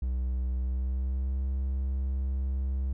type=tone with pitch glide; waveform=triangle; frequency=63.1 to 66.24 Hz; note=B1 to C2; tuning=+38 to +22 cents; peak=-25 dBFS; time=0.02-2.93 s; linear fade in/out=5 ms; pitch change=+84 cents; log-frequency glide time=0.58-1.42 s; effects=none